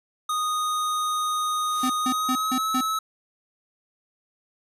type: tone with pitch glide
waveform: square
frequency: 1240 to 1294.9 Hz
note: D#6 to E6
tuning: -6 to -31 cents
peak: -24 dBFS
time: 0.29-2.99 s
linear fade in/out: 5 ms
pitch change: +75 cents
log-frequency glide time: 1.99-2.68 s
type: noise with exponential growth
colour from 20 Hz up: white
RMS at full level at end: -35 dBFS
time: 1.53-1.88 s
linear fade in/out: 0 ms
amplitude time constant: 74 ms
type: tone bursts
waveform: square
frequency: 256.5 Hz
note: C4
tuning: 34 cents flat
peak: -24 dBFS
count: 5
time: 1.83-2.81 s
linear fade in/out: 5 ms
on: 68 ms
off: 160 ms
effects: resampled to 32000 Hz